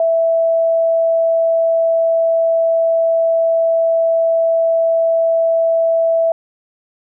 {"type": "tone", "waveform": "sine", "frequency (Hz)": 659.3, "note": "E5", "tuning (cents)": 0, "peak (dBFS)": -11, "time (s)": [0, 6.32], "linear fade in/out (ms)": 2, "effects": []}